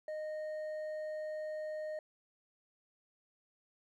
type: tone with hard clipping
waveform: sine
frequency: 617 Hz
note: D#5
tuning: 15 cents flat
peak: -39 dBFS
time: 0.08-1.99 s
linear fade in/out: 2 ms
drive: 4 dB
effects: none